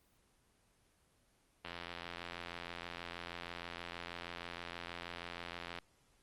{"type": "click train", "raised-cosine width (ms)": 0.3, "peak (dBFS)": -27, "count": 358, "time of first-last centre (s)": [1.65, 5.787], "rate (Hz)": 86.3, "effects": ["pink hiss -72 dBFS RMS until 6.22 s", "Opus 24 kbps"]}